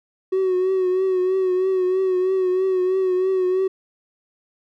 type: tone with vibrato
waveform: triangle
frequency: 372.8 Hz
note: F#4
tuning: 13 cents sharp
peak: -14 dBFS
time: 0.32-3.68 s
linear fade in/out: 10 ms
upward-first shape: triangle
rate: 3.1 Hz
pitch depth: 49 cents each way
effects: tanh soft clip ceiling -12 dBFS